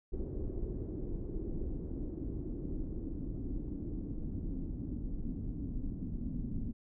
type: noise with low-pass filter sweep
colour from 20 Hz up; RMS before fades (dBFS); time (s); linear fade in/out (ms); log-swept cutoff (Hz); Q
brown; -38; 0.12-6.73; 20; 380 to 240; 3.6
effects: none